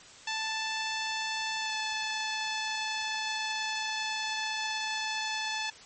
10% pulse tone with pitch glide, 880 to 870.4 Hz, A5 to A5, 0 to -19 cents, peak -22 dBFS, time 0.27-5.7 s, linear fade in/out 5 ms, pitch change -19 cents, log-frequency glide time 1.59-1.74 s, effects white hiss -51 dBFS RMS until 5.85 s + MP3 32 kbps

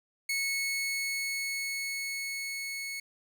sawtooth tone with level ramp, 2200 Hz, C#7, 14 cents flat, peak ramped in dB -25 to -32 dBFS, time 0.29-3 s, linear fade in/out 5 ms, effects 10-bit

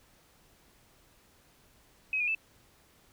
sine tone with pitch steps, 2542 / 2437 / 2632 Hz, D#7 / D#7 / E7, +36 / -37 / -3 cents, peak -27 dBFS, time 2.13-2.349 s, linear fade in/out 2 ms, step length 73 ms, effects pink hiss -63 dBFS RMS until 3.12 s

